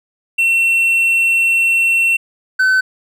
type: tone pair in turn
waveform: triangle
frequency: 2710 / 1520.9 Hz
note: E7 / F#6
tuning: +47 / +47 cents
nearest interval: minor seventh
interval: 1000 cents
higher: first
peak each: -9 / -8 dBFS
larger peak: second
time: 0.38-2.17 / 2.59-2.81 s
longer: first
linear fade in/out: 10 ms
effects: none